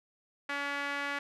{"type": "tone with band-pass filter", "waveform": "sawtooth", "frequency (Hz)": 283.8, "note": "C#4", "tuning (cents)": 41, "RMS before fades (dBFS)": -35, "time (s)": [0.49, 1.19], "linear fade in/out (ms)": 5, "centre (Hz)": 1800, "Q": 1.9, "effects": []}